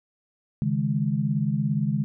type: chord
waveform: sine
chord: C# suspended second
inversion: none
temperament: just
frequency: 138.59 / 155.92 / 207.9 Hz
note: C#3 / D#3 / G#3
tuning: 0 / +4 / +2 cents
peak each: -26 dBFS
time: 0.62-2.04 s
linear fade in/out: 0 ms
effects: none